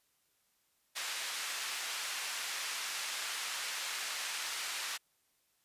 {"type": "band-pass noise", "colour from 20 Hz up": "pink", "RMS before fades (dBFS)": -39, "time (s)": [0.95, 4.98], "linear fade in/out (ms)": 20, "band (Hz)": [1500, 9100], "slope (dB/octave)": 12, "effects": ["white hiss -75 dBFS RMS until 5.64 s", "resampled to 32000 Hz"]}